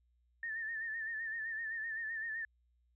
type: tone with vibrato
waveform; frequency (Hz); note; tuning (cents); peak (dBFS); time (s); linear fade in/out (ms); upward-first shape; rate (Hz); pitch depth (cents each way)
sine; 1796; A6; +35; -37; 0.43-2.45; 2; sine; 7.8; 61
effects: added 60 Hz sine -70 dBFS peak until 2.95 s